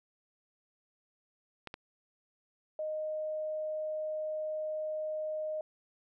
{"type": "clicks", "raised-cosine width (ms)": 0.3, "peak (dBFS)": -25, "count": 2, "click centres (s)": [1.673, 1.741]}
{"type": "tone", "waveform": "sine", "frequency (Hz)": 619, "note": "D#5", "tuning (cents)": -9, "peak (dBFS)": -33, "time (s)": [2.79, 5.61], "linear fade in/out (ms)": 2}
{"effects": []}